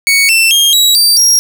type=tone with pitch steps; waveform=sawtooth; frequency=2228 / 2680 / 3225 / 3879 / 4667 / 5614 Hz; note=C#7 / E7 / G7 / B7 / D8 / F8; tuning=+8 / +28 / +48 / -32 / -12 / +8 cents; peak=-3 dBFS; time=0.07-1.39 s; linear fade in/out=0 ms; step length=220 ms; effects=none